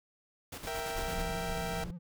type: noise with tremolo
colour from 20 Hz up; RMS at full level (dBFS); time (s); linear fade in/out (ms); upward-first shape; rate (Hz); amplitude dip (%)
pink; -42; 0.52-1.22; 5; square; 8.9; 55
type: chord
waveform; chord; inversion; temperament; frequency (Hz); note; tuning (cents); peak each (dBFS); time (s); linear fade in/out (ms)
sawtooth; E diminished; second; equal; 466.2 / 659.3 / 784; Bb4 / E5 / G5; 0 / 0 / 0; -36; 0.67-1.84; 2
type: noise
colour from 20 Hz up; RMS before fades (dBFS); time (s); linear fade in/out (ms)
brown; -40; 0.95-1.91; 5
type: tone with vibrato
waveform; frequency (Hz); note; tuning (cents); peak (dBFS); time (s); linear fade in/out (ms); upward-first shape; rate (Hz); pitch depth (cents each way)
triangle; 173; F3; -16; -38; 1.07-1.99; 20; sine; 14; 78
effects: none